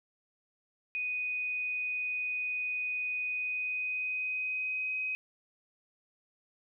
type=tone with pitch glide; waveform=sine; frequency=2489 to 2521 Hz; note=D#7 to D#7; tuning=0 to +22 cents; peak=-31 dBFS; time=0.95-5.15 s; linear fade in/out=0 ms; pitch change=+22 cents; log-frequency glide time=3.24-4.99 s; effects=none